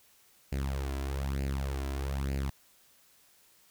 sawtooth tone with flanger, 68.2 Hz, C#2, 28 cents flat, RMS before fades -33 dBFS, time 0.52-2.5 s, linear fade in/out 5 ms, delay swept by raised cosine 0.42 to 3.02 ms, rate 1.1 Hz, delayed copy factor +0.7, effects white hiss -63 dBFS RMS until 3.7 s

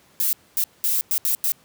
violet noise bursts at uneven times, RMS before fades -21 dBFS, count 6, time 0.2-0.33 / 0.57-0.64 / 0.84-1.01 / 1.11-1.18 / 1.25-1.35 / 1.44-1.52 s, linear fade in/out 0 ms, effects pink hiss -56 dBFS RMS until 1.64 s + high-pass 100 Hz 12 dB/octave

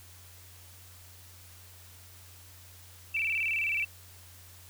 sine tone with vibrato, 2489 Hz, D#7, in tune, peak -27 dBFS, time 3.14-3.85 s, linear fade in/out 10 ms, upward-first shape square, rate 19 Hz, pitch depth 120 cents each way, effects added 90 Hz sine -53 dBFS peak until 4.69 s + white hiss -54 dBFS RMS until 4.69 s

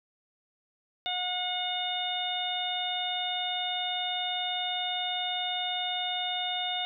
harmonic tone, 725 Hz, F#5, 35 cents flat, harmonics 1 / 2 / 3 / 4 / 5, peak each -34 / -43 / -40 / -36 / -32 dBFS, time 1.06-6.85 s, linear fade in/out 0 ms, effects none

